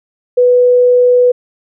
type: tone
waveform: sine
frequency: 493.9 Hz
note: B4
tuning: in tune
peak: -5 dBFS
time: 0.37-1.32 s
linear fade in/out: 10 ms
effects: none